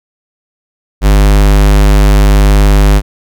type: tone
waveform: square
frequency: 50.4 Hz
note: G1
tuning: 49 cents sharp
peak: -4 dBFS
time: 1.01-3.02 s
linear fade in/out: 50 ms
effects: none